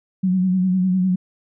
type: tone with vibrato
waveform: sine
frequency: 185 Hz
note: F#3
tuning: in tune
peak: -15 dBFS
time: 0.23-1.16 s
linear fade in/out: 10 ms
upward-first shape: sine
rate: 9.9 Hz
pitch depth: 46 cents each way
effects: none